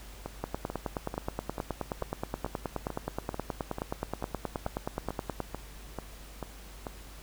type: two click trains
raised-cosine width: 1 ms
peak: -21 / -17 dBFS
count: 16 / 48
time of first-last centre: 0.26-6.868 / 0.44-5.403 s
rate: 2.27 / 9.47 Hz
effects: added 50 Hz sine -47 dBFS peak until 7.22 s + pink hiss -51 dBFS RMS until 7.22 s